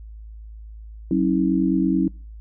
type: tone cluster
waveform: sine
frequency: 186.7 / 272.2 / 321.2 Hz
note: F#3 / C#4 / E4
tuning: +16 / -31 / -45 cents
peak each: -21 dBFS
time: 1.11-2.08 s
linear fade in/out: 2 ms
effects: noise-tail reverb RT60 0.4 s tail -26 dB re dry + added 54 Hz sine -36 dBFS peak until 2.4 s